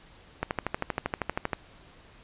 click train, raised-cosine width 0.5 ms, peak -12 dBFS, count 15, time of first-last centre 0.43-1.532 s, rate 12.7 Hz, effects pink hiss -54 dBFS RMS until 2.23 s + resampled to 8000 Hz

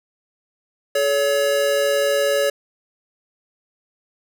square tone pair together, 427.6 / 564 Hz, A4 / C#5, -49 / +30 cents, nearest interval perfect fourth, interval 479 cents, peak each -24 / -18 dBFS, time 0.95-2.5 s, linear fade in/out 5 ms, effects none

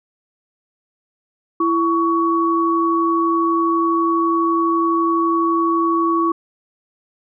sine tone pair together, 333.6 / 1122 Hz, E4 / C#6, +21 / +21 cents, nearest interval octave + major sixth, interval 2100 cents, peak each -17 dBFS, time 1.6-6.32 s, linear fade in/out 5 ms, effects none

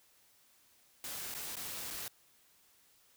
white noise with dropouts, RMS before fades -42 dBFS, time 1.04-2.08 s, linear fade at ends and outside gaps 1 ms, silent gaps 1.341-1.348 / 1.556-1.567 / 1.904-1.908 s, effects white hiss -67 dBFS RMS until 3.16 s

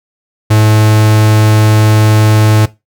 45% pulse tone, 107.6 Hz, A2, 38 cents flat, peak -5 dBFS, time 0.5-2.66 s, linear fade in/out 10 ms, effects noise-tail reverb RT60 0.2 s tail -17 dB re dry

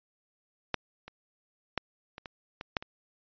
clicks, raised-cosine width 0.3 ms, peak -11 / -28 / -12 / -26 / -24 / -22 / -11 / -25 dBFS, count 8, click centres 0.743 / 1.08 / 1.777 / 2.181 / 2.258 / 2.611 / 2.768 / 2.825 s, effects resampled to 11025 Hz

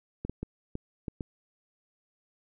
clicks, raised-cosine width 3 ms, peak -21 dBFS, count 6, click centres 0.25 / 0.296 / 0.43 / 0.754 / 1.082 / 1.208 s, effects none

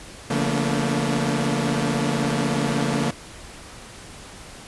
sawtooth tone cluster, 141.9 / 172 / 222.7 / 238.9 / 289.2 Hz, C#3 / F3 / A3 / A#3 / D4, +41 / -26 / +21 / +43 / -27 cents, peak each -22 / -25 / -22 / -23 / -26 dBFS, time 0.3-3.11 s, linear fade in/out 5 ms, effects pink hiss -41 dBFS RMS until 4.67 s + resampled to 24000 Hz

